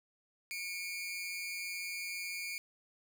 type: tone pair together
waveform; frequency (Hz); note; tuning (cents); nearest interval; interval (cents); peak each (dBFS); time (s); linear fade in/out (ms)
sawtooth; 2220 / 2398; C#7 / D7; +2 / +36; minor second; 134; -39 / -37; 0.51-2.58; 0
effects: none